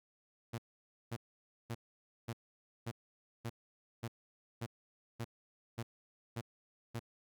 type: tone bursts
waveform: sawtooth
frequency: 116.54 Hz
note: A#2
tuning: in tune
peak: -34 dBFS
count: 12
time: 0.53-6.996 s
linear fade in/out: 10 ms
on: 53 ms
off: 530 ms
effects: none